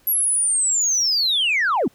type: linear sweep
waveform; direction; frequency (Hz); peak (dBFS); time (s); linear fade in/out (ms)
sine; down; 11660 to 181.9; -15; 0.07-1.88; 5
effects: tanh soft clip ceiling -14 dBFS + pink hiss -57 dBFS RMS until 1.94 s